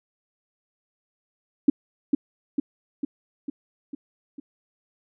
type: tone with echo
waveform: sine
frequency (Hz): 284.4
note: C#4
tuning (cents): +45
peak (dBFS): -10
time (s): 1.68-1.7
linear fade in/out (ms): 5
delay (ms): 450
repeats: 6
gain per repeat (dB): -4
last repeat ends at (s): 4.4
effects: none